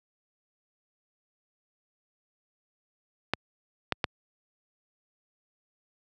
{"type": "clicks", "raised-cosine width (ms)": 0.3, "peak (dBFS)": -8, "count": 3, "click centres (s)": [3.336, 3.923, 4.042], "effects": ["high-pass 80 Hz 12 dB/octave"]}